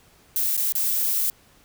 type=noise with dropouts; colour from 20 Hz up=violet; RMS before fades=-23 dBFS; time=0.36-1.3 s; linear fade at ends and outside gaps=1 ms; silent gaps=0.568-0.576 / 0.723-0.752 s; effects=pink hiss -56 dBFS RMS until 1.64 s